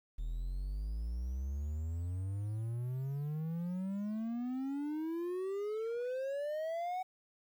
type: exponential sweep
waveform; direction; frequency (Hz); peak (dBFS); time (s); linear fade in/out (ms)
triangle; up; 38.89 to 753; -33; 0.18-7.03; 10
effects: 11-bit